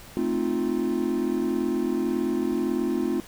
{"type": "chord", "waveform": "triangle", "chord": "F dominant seventh", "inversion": "first", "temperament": "equal", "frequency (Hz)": [220, 261.6, 311.1, 349.2], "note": ["A3", "C4", "Eb4", "F4"], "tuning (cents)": [0, 0, 0, 0], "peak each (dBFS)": [-28, -26, -28, -25], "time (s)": [0.17, 3.2], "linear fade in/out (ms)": 0, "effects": ["pink hiss -46 dBFS RMS until 3.27 s"]}